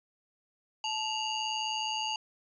sawtooth ring-modulated tone, 1864.7 Hz, A#6, in tune, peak -24 dBFS, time 0.84-2.16 s, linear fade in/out 2 ms, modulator 992 Hz, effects resampled to 16000 Hz

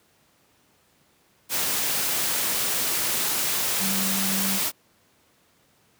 sine tone in noise, 193.7 Hz, G3, 20 cents flat, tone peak -28 dBFS, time 3.79-4.6 s, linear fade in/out 50 ms, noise white, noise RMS -25 dBFS, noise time 1.49-4.72 s, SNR -6 dB, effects pink hiss -62 dBFS RMS until 5.99 s + high-pass 100 Hz 12 dB/octave

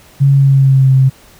sine tone with pitch glide, 138.59 to 132.56 Hz, C#3 to C3, 0 to +23 cents, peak -5 dBFS, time 0.2-1.1 s, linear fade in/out 20 ms, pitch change -77 cents, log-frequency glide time 0.33-0.91 s, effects pink hiss -43 dBFS RMS until 1.39 s

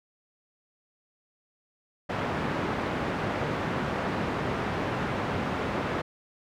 pink band-pass noise, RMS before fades -30 dBFS, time 2.09-6.02 s, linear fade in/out 10 ms, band 110 to 1800 Hz, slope 12 dB/octave, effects none

